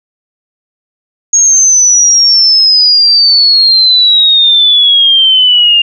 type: exponential sweep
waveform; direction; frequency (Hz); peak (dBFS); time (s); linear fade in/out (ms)
sine; down; 6600 to 2800; -3; 1.33-5.82; 5
effects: none

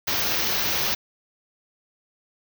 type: band-stop noise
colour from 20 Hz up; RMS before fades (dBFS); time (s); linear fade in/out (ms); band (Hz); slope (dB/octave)
white; -24; 0.07-0.95; 10; 6400 to 14000; 96
effects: none

